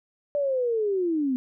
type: linear sweep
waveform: sine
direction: down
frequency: 587.3 to 246.9 Hz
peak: -22 dBFS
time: 0.35-1.36 s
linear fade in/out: 0 ms
effects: none